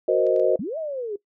sine chord, C half-diminished seventh, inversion second, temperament equal, 370 / 466.2 / 523.3 / 622.3 Hz, Gb4 / Bb4 / C5 / Eb5, 0 / 0 / 0 / 0 cents, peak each -22 dBFS, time 0.08-0.56 s, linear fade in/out 5 ms
clicks, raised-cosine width 0.2 ms, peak -32 dBFS, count 3, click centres 0.267 / 0.363 / 0.397 s
sine linear two-way sweep, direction up then down, 159.1 to 659.3 to 389.9 Hz, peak -26 dBFS, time 0.59-1.16 s, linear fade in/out 5 ms, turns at 0.78 s
effects noise-tail reverb RT60 0.1 s tail -18 dB re dry

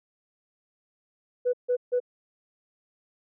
sine tone bursts, 493.9 Hz, B4, in tune, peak -20 dBFS, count 3, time 1.45-2.002 s, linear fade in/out 20 ms, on 84 ms, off 150 ms, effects tanh soft clip ceiling -17 dBFS

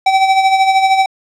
square tone with tremolo, 769 Hz, G5, 33 cents flat, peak -7 dBFS, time 0.06-1.06 s, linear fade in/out 5 ms, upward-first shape sine, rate 13 Hz, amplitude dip 55%, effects low-pass 5000 Hz 12 dB/octave

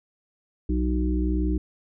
harmonic tone with a mistuned harmonic, 61.74 Hz, B1, in tune, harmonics 1 / 3 / 5 / 6, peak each -23 / -30 / -27 / -34 dBFS, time 0.69-1.58 s, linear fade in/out 5 ms, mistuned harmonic 3, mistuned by +23 cents, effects none

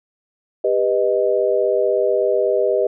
sine chord, G augmented, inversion none, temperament equal with one note detuned, 397.7 / 493.9 / 622.3 Hz, G4 / B4 / D#5, +25 / 0 / 0 cents, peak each -19 dBFS, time 0.64-2.87 s, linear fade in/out 5 ms, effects none

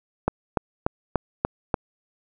click train, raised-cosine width 1 ms, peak -6 dBFS, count 6, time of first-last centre 0.28-1.742 s, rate 3.42 Hz, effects none

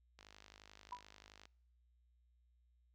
click train, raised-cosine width 0.2 ms, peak -39 dBFS, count 66, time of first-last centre 0.19-1.455 s, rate 51.4 Hz
sine tone with exponential decay, 983 Hz, B5, 8 cents flat, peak -40 dBFS, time 0.92-1.04 s, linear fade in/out 5 ms, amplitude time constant 26 ms
effects noise-tail reverb RT60 0.8 s tail -26 dB re dry + added 60 Hz sine -70 dBFS peak until 2.94 s

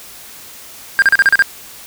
triangle tone bursts, 1600 Hz, G6, 35 cents sharp, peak -4 dBFS, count 7, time 0.99-1.423 s, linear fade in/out 0 ms, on 31 ms, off 36 ms, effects white hiss -36 dBFS RMS until 1.86 s

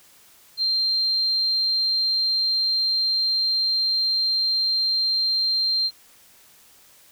sine tone, 4168 Hz, C8, 7 cents flat, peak -19 dBFS, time 0.57-5.91 s, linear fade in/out 50 ms, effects white hiss -53 dBFS RMS until 7.11 s

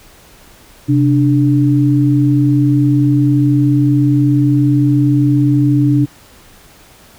sine tone pair together, 130.81 / 293.7 Hz, C3 / D4, 0 / 0 cents, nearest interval octave + major second, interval 1400 cents, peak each -11 dBFS, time 0.88-6.06 s, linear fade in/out 20 ms, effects pink hiss -43 dBFS RMS until 7.18 s

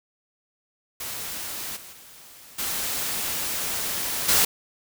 white noise with level steps, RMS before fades -33 / -43 / -47 / -28 / -19 dBFS, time 1-4.45 s, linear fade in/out 5 ms, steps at 1.76 / 1.92 / 2.58 / 4.28 s, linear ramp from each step 10 ms, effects none

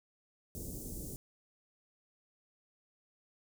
pink band-stop noise, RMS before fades -43 dBFS, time 0.55-1.16 s, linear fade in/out 0 ms, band 440 to 7000 Hz, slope 24 dB/octave, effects none

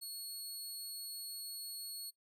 20% pulse tone, 4351 Hz, C#8, 33 cents flat, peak -37 dBFS, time 0.01-2.11 s, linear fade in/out 20 ms, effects noise-tail reverb RT60 0.1 s tail -22 dB re dry

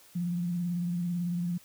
sine tone with vibrato, 174.61 Hz, F3, in tune, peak -28 dBFS, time 0.15-1.58 s, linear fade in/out 10 ms, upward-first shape sine, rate 18 Hz, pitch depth 41 cents each way, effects white hiss -57 dBFS RMS until 1.64 s

